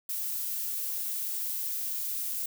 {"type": "noise", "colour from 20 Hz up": "violet", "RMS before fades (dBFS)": -33, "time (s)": [0.09, 2.46], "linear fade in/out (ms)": 5, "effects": []}